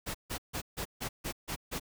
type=noise bursts; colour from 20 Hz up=pink; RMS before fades=-36 dBFS; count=8; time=0.06-1.798 s; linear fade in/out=20 ms; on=86 ms; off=150 ms; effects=none